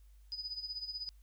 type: tone with tremolo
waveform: sine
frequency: 4978 Hz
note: D#8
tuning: in tune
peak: -36 dBFS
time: 0.32-1.09 s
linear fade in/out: 0 ms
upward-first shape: sine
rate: 16 Hz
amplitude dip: 75%
effects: added 50 Hz sine -56 dBFS peak until 1.22 s + white hiss -75 dBFS RMS until 1.22 s